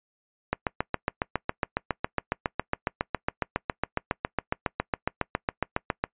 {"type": "click train", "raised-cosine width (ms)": 0.5, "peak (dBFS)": -9, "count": 41, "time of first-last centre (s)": [0.53, 6.04], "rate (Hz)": 7.26, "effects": ["noise-tail reverb RT60 0.1 s tail -24 dB re dry", "resampled to 8000 Hz"]}